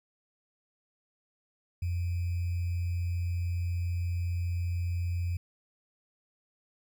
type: tone with sample-and-hold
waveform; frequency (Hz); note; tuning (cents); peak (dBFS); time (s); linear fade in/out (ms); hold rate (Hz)
sine; 87.31; F2; 0; -28; 1.82-5.37; 5; 2450
effects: none